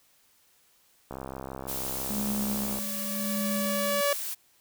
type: click train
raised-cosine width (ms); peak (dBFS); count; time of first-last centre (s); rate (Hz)
1; -23; 112; 1.11-2.787; 66.2
type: tone with exponential growth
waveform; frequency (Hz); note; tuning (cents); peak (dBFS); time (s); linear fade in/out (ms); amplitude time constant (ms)
sawtooth; 572; D5; -46; -19; 1.6-4.13; 2; 550
type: noise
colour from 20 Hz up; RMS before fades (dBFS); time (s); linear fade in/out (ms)
blue; -34; 1.67-4.35; 20
type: tone with tremolo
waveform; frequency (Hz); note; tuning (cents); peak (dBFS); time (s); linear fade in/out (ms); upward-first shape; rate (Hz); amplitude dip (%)
sine; 207.9; G#3; +2; -28; 2.1-4.01; 2; sine; 0.9; 65
effects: white hiss -64 dBFS RMS until 4.6 s